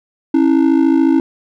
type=ring-modulated tone; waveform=triangle; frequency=298 Hz; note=D4; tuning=25 cents sharp; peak=-4 dBFS; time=0.34-1.2 s; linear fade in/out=2 ms; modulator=27 Hz; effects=none